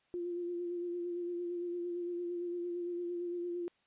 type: tone with vibrato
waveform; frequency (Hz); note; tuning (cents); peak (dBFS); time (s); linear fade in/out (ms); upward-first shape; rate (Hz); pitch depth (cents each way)
sine; 349.2; F4; 0; -35; 0.14-3.68; 0; sine; 8.8; 26
effects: white hiss -73 dBFS RMS until 3.86 s + resampled to 8000 Hz